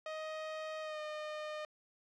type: tone with pitch glide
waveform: sawtooth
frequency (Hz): 626 to 610.3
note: D#5 to D#5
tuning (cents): +10 to -34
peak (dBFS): -36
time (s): 0.06-1.65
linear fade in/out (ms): 2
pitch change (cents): -44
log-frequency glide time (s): 0.81-1
effects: low-pass 4000 Hz 12 dB/octave